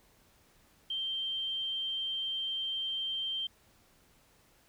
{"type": "tone", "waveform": "sine", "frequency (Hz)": 3144, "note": "G7", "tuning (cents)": 4, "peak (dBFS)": -32, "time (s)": [0.9, 3.47], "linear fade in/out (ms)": 5, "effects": ["pink hiss -65 dBFS RMS until 4.68 s"]}